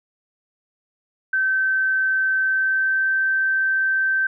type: tone with pitch glide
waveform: sine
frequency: 1543 to 1553.7 Hz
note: G6 to G6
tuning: -28 to -16 cents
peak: -17 dBFS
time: 1.33-4.27 s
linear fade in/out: 5 ms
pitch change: +12 cents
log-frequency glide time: 2.38-3.1 s
effects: none